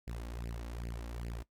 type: tone with flanger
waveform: sawtooth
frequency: 58.1 Hz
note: A#1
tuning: 5 cents flat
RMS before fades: -41 dBFS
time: 0.07-1.43 s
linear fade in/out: 10 ms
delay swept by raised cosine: 0.4 to 3.7 ms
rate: 2.5 Hz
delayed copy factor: +0.85
effects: noise-tail reverb RT60 0.1 s tail -18 dB re dry + MP3 96 kbps